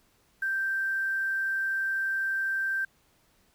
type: tone with quantisation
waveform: sine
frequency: 1568 Hz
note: G6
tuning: in tune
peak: -26 dBFS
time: 0.42-2.85 s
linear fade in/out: 5 ms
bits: 9
effects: pink hiss -66 dBFS RMS until 3.54 s